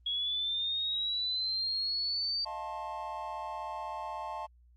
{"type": "linear sweep", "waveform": "sine", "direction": "up", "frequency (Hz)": [3322, 4639], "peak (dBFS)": -30, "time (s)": [0.06, 2.45], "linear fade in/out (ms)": 5}
{"type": "chord", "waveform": "triangle", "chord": "F dominant seventh", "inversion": "third", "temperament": "equal with one note detuned", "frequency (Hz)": [622.3, 698.5, 880, 1068.5], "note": ["Eb5", "F5", "A5", "C6"], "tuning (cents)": [0, 0, 0, 36], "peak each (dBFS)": [-43, -42, -37, -41], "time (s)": [2.45, 4.47], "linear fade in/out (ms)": 20}
{"effects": ["added 60 Hz sine -58 dBFS peak until 4.76 s", "Opus 32 kbps"]}